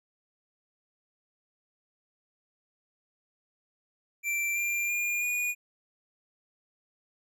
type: tone with pitch steps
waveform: square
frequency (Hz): 2349 / 2382 / 2415 / 2449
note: D7 / D7 / D7 / D#7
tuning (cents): 0 / +24 / +48 / -28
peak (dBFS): -28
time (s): 4.23-5.55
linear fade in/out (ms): 50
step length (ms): 330
effects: none